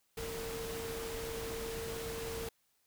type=tone in noise; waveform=sine; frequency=455.3 Hz; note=A#4; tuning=41 cents flat; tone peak=-40 dBFS; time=0.17-2.49 s; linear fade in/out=5 ms; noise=pink; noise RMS=-43 dBFS; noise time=0.17-2.49 s; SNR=0 dB; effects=white hiss -75 dBFS RMS until 2.86 s